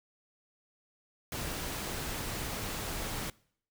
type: noise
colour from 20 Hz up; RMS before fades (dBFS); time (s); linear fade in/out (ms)
pink; -37; 1.32-3.3; 2
effects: noise-tail reverb RT60 0.6 s tail -23 dB re dry